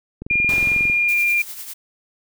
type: click train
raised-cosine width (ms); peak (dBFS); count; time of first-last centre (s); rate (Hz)
3; -18; 16; 0.22-0.899; 22.1
type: tone with pitch glide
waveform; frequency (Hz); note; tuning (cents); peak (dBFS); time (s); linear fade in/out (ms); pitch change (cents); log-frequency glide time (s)
sine; 2413 to 2396; D7 to D7; +46 to +34; -15; 0.3-1.42; 5; -12; 1.06-1.17
type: noise with exponential decay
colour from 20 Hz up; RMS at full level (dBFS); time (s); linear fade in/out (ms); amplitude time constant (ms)
pink; -29; 0.49-1.64; 1; 250
type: noise with tremolo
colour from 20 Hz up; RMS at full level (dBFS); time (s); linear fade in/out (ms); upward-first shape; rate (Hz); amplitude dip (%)
blue; -31; 1.08-1.74; 10; triangle; 10; 60
effects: none